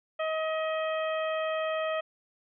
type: harmonic tone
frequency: 633 Hz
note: D#5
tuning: 30 cents sharp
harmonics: 1 / 2 / 3 / 4 / 5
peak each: -29 / -35 / -39 / -41 / -43 dBFS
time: 0.19-2.01 s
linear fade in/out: 10 ms
effects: none